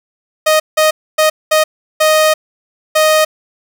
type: tone bursts at uneven times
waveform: sawtooth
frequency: 622.3 Hz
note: D#5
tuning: in tune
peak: -4 dBFS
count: 6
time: 0.46-0.6 / 0.77-0.91 / 1.18-1.3 / 1.51-1.64 / 2-2.34 / 2.95-3.25 s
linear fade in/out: 10 ms
effects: none